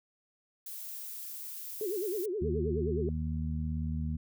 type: noise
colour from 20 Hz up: violet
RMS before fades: -42 dBFS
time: 0.66-2.26 s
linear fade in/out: 5 ms
type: tone with vibrato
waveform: sine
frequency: 392 Hz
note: G4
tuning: in tune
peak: -31 dBFS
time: 1.81-3.09 s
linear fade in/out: 2 ms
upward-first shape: sine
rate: 9.5 Hz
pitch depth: 210 cents each way
type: harmonic tone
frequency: 78 Hz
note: D#2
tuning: 5 cents sharp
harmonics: 1 / 2 / 3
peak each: -33 / -36 / -38 dBFS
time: 2.41-4.17 s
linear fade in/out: 10 ms
effects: none